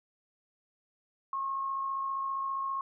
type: tone with amplitude modulation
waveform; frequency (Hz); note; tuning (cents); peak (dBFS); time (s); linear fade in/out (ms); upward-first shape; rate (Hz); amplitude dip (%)
sine; 1084; C#6; -39; -29; 1.33-2.81; 2; sine; 55; 35
effects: none